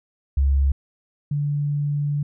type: tone pair in turn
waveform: sine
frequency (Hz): 68.9 / 145.32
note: C#2 / D3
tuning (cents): -10 / -18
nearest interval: octave + minor second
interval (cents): 1292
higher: second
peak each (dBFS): -15 / -20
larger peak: first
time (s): 0.37-0.72 / 1.31-2.23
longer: second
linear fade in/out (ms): 5
effects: none